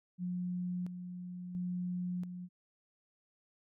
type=tone with tremolo; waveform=sine; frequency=179.2 Hz; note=F3; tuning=45 cents sharp; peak=-34 dBFS; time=0.18-2.49 s; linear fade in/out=50 ms; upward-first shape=square; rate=0.73 Hz; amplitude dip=55%; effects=none